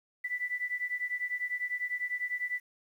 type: beating tone pair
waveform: sine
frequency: 1975.5 / 1985.5 Hz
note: B6 / B6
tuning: 0 / +9 cents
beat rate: 10 Hz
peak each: -34 / -35 dBFS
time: 0.24-2.6 s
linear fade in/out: 10 ms
effects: 10-bit